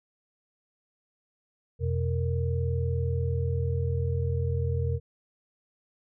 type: tone cluster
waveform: sine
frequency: 86.3 / 126.5 / 464.2 Hz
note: F2 / B2 / A#4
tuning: -20 / +42 / -7 cents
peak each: -27 / -29 / -34 dBFS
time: 1.79-5 s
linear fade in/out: 50 ms
effects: none